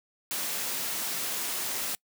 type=noise; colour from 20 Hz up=white; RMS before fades=-32 dBFS; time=0.31-1.95 s; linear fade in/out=0 ms; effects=noise-tail reverb RT60 0.1 s tail -26 dB re dry + high-pass 150 Hz 12 dB/octave